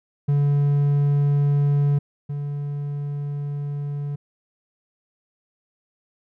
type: tone pair in turn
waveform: triangle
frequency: 143.4 / 144.01 Hz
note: D3 / D3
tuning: -41 / -34 cents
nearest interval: unison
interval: 7 cents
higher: second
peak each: -14 / -23 dBFS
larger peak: first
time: 0.28-1.99 / 2.29-4.16 s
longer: second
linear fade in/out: 10 ms
effects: none